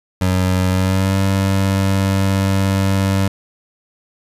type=tone with pitch glide; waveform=25% pulse; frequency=92.5 to 96.99 Hz; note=F#2 to G2; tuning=0 to -18 cents; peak=-10 dBFS; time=0.21-3.28 s; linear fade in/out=5 ms; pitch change=+82 cents; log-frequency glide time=0.69-1.17 s; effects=resampled to 32000 Hz